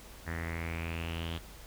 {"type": "tone with low-pass filter sweep", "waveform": "sawtooth", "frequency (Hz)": 83, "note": "E2", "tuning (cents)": 12, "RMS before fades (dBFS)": -37, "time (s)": [0.26, 1.39], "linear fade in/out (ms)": 20, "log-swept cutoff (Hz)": [1800, 3300], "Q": 6.3, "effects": ["added 50 Hz sine -52 dBFS peak until 1.66 s", "pink hiss -52 dBFS RMS until 1.66 s"]}